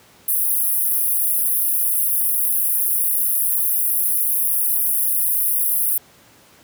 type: high-pass noise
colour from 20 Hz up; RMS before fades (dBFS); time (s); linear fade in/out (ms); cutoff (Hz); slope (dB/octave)
pink; -19; 0.28-5.98; 5; 10000; 96
effects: pink hiss -50 dBFS RMS until 6.63 s + high-pass 100 Hz 12 dB/octave